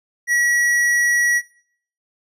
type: tone with tanh clipping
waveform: sine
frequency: 1925 Hz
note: B6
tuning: 45 cents flat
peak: -16 dBFS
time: 0.27-1.42 s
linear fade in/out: 50 ms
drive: 14 dB
effects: noise-tail reverb RT60 0.6 s tail -21 dB re dry + resampled to 32000 Hz